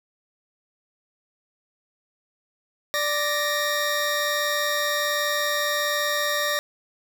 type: tone pair together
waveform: 20% pulse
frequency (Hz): 587.9 / 1865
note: D5 / A#6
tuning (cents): +2 / 0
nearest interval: octave + minor sixth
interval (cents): 1998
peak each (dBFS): -20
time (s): 2.94-6.59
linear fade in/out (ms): 0
effects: none